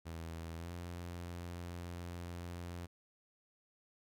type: tone with pitch glide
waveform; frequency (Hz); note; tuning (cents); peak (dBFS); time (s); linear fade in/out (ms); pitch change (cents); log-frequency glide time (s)
sawtooth; 82.41 to 87.01; E2 to F2; 0 to -6; -39; 0.05-2.87; 20; +94; 0.55-0.71
effects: none